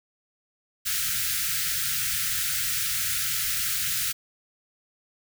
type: band-stop noise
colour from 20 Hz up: white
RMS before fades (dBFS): -27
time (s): 0.85-4.13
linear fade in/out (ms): 20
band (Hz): 170 to 1300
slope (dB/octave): 96
effects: none